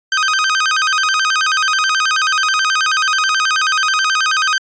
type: tone with vibrato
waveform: sawtooth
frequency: 1396.9 Hz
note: F6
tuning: in tune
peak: -9 dBFS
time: 0.12-4.58 s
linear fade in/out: 2 ms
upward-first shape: square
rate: 9.3 Hz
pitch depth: 190 cents each way
effects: resampled to 16000 Hz